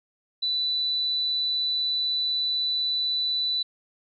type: tone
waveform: sine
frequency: 3978 Hz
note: B7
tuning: 12 cents sharp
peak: -23 dBFS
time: 0.42-3.63 s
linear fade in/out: 10 ms
effects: none